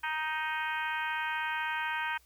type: harmonic tone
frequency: 312 Hz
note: D#4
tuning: 5 cents sharp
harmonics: 3 / 4 / 5 / 6 / 7 / 8 / 9 / 10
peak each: -35 / -43 / -35 / -40 / -43 / -40 / -50 / -46 dBFS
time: 0.03-2.18 s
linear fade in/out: 10 ms
effects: added 60 Hz sine -65 dBFS peak until 2.25 s + white hiss -65 dBFS RMS until 2.25 s